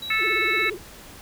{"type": "tone", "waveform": "triangle", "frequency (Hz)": 3892, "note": "B7", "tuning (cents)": -26, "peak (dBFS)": -29, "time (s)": [0.02, 0.7], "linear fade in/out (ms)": 5}
{"type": "harmonic tone", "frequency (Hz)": 438.9, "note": "A4", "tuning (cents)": -4, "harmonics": [3, 4, 5, 6], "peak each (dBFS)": [-29, -28, -22, -28], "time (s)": [0.1, 0.7], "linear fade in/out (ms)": 5}
{"type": "tone with vibrato", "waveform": "sine", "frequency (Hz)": 389.8, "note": "G4", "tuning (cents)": -10, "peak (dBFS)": -29, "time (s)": [0.18, 0.79], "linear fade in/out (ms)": 50, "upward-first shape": "sine", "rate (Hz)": 17, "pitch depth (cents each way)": 230}
{"effects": ["pink hiss -44 dBFS RMS until 1.21 s"]}